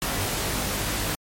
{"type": "noise with comb filter", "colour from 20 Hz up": "pink", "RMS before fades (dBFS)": -27, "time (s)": [0.02, 1.15], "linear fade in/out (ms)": 0, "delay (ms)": 20, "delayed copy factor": 0.9, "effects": ["MP3 64 kbps"]}